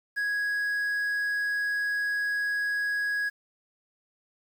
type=tone with quantisation; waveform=triangle; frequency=1661.2 Hz; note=G#6; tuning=in tune; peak=-24 dBFS; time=0.16-3.3 s; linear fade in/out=20 ms; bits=9; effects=none